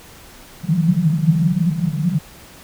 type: band-pass noise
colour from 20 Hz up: white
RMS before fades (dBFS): -17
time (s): 0.63-2.19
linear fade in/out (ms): 20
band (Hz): 150 to 180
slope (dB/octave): 96
effects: pink hiss -42 dBFS RMS until 2.63 s